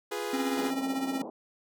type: chord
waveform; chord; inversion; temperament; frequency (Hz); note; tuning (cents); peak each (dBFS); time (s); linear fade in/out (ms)
sawtooth; F diminished; none; equal; 349.2 / 415.3 / 493.9; F4 / Ab4 / Cb5; 0 / 0 / 0; -35 / -30 / -34; 0.11-0.71; 10
type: tone with tremolo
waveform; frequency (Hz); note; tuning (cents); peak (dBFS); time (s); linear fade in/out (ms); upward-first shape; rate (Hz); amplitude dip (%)
square; 268.5; C4; +45; -27; 0.33-1.22; 5; triangle; 16; 65
type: band-pass noise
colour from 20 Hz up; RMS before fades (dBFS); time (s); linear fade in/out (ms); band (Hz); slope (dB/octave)
pink; -40; 0.57-1.3; 2; 190 to 940; 48
effects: none